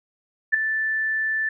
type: tone with ADSR envelope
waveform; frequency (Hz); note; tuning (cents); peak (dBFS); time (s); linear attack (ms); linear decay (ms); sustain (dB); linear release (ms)
sine; 1760; A6; 0; -11; 0.52-1.49; 23; 4; -10; 4
effects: none